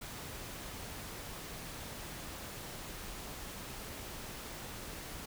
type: noise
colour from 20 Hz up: pink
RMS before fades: -45 dBFS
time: 0.01-5.26 s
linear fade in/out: 10 ms
effects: none